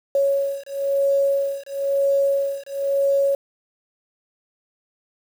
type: beating tone pair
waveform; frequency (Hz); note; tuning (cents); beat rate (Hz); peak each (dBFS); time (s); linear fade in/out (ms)
sine; 554.4 / 555.4; C#5 / C#5; 0 / +3; 1; -21 / -21; 0.15-3.35; 2
effects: 7-bit